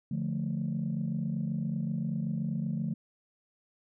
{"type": "chord", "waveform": "sine", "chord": "D minor", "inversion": "none", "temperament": "equal", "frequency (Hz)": [146.83, 174.61, 220], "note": ["D3", "F3", "A3"], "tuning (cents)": [0, 0, 0], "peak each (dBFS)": -33, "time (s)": [0.11, 2.94], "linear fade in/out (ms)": 5, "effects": ["tanh soft clip ceiling -23 dBFS"]}